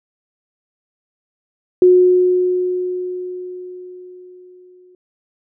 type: tone with exponential decay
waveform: sine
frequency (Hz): 363.3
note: F#4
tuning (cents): -32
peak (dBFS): -5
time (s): 1.82-4.95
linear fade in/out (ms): 2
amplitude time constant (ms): 680
effects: none